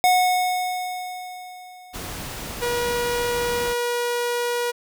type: tone with exponential decay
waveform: square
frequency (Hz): 731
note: F#5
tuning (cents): -21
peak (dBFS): -14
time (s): 0.04-2.57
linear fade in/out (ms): 0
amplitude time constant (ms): 550
type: noise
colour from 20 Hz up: pink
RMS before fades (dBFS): -33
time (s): 1.93-3.74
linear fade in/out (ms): 20
type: tone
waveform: sawtooth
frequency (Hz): 481.2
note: B4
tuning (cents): -45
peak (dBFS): -18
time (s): 2.61-4.72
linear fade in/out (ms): 20
effects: none